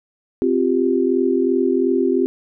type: chord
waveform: sine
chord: C suspended fourth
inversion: none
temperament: equal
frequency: 261.6 / 349.2 / 392 Hz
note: C4 / F4 / G4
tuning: 0 / 0 / 0 cents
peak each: -19 dBFS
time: 0.42-2.26 s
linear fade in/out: 0 ms
effects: none